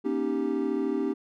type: chord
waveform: triangle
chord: Eb dominant seventh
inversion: second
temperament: equal with one note detuned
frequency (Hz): 238.8 / 277.2 / 311.1 / 392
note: Bb3 / Db4 / Eb4 / G4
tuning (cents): +42 / 0 / 0 / 0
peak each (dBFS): -31 / -28 / -29 / -28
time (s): 0.04-1.14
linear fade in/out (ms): 20
effects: none